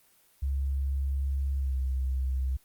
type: tone with pitch glide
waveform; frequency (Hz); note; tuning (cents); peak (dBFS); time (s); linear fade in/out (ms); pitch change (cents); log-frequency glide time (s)
sine; 68.4 to 65.39; C#2 to C2; -23 to 0; -26; 0.42-2.57; 10; -77; 1.57-1.77
effects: white hiss -63 dBFS RMS until 2.64 s + Opus 24 kbps